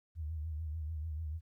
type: tone with vibrato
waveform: sine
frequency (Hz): 78.4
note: D#2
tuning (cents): +14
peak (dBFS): -36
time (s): 0.15-1.41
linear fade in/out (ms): 50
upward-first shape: sine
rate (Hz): 6.8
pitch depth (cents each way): 85
effects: 13-bit